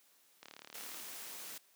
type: click train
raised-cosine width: 0.2 ms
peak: -32 dBFS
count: 22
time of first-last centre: 0.43-0.999 s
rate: 36.9 Hz
type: noise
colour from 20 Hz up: white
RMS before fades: -47 dBFS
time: 0.74-1.58 s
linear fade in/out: 5 ms
effects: white hiss -68 dBFS RMS until 1.75 s + high-pass 200 Hz 12 dB/octave